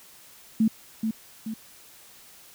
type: tone with echo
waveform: sine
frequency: 220.9 Hz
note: A3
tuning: 7 cents sharp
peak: -17 dBFS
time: 0.6-0.68 s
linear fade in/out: 5 ms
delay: 430 ms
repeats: 2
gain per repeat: -6 dB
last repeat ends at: 1.54 s
effects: white hiss -51 dBFS RMS until 2.54 s